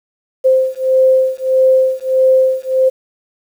sine beating tone pair, 521 / 522.6 Hz, C5 / C5, -7 / -2 cents, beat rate 1.6 Hz, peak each -12 dBFS, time 0.44-2.9 s, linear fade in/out 20 ms, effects 7-bit

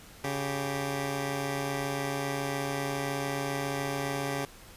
10% pulse tone pair together, 139.72 / 392 Hz, C#3 / G4, +14 / 0 cents, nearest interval octave + tritone, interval 1786 cents, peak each -23 / -28 dBFS, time 0.24-4.45 s, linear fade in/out 2 ms, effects pink hiss -51 dBFS RMS until 4.76 s + resampled to 32000 Hz

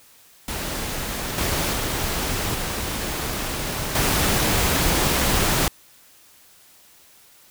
pink noise with level steps, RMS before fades -28 / -23 / -25 / -27 / -20 dBFS, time 0.48-5.68 s, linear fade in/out 2 ms, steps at 1.38 / 1.73 / 2.55 / 3.95 s, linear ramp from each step 2 ms, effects white hiss -52 dBFS RMS until 7.5 s

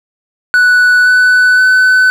triangle tone with pitch steps, 1481 / 1494.8 / 1508.6 Hz, F#6 / F#6 / F#6, +1 / +17 / +33 cents, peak -3 dBFS, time 0.54-2.1 s, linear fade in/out 0 ms, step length 520 ms, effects none

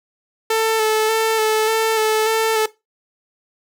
sawtooth tone with vibrato, 440 Hz, A4, in tune, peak -11 dBFS, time 0.5-2.66 s, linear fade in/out 5 ms, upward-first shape square, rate 1.7 Hz, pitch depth 19 cents each way, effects noise-tail reverb RT60 0.2 s tail -17 dB re dry

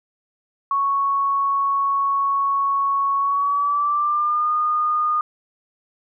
sine tone with pitch glide, 1108.7 to 1223.1 Hz, C#6 to D#6, 0 to -30 cents, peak -17 dBFS, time 0.71-5.21 s, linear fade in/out 2 ms, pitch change +170 cents, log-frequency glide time 3.18-4.51 s, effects none

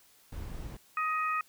brown noise, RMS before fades -40 dBFS, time 0.32-0.77 s, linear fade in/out 5 ms
harmonic tone, 627 Hz, D#5, 13 cents sharp, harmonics 2 / 3 / 4, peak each -29 / -38 / -37 dBFS, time 0.97-1.41 s, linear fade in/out 2 ms
effects white hiss -62 dBFS RMS until 1.48 s

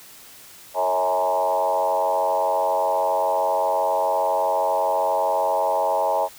sine tone with frequency modulation, 740 Hz, F#5, in tune, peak -18 dBFS, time 0.74-6.29 s, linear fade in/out 50 ms, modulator 92.5 Hz, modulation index 2.4, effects white hiss -45 dBFS RMS until 6.38 s

